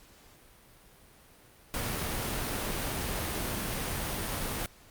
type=noise; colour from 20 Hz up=pink; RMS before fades=-33 dBFS; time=1.74-4.66 s; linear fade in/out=0 ms; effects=pink hiss -57 dBFS RMS until 4.9 s + Opus 48 kbps